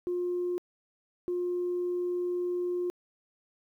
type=tone pair in turn; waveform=sine; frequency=355.4 / 355.4 Hz; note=F4 / F4; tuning=+30 / +30 cents; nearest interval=unison; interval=0 cents; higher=neither; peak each=-27 dBFS; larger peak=neither; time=0.07-0.58 / 1.28-2.9 s; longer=second; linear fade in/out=0 ms; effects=tanh soft clip ceiling -24 dBFS + 11-bit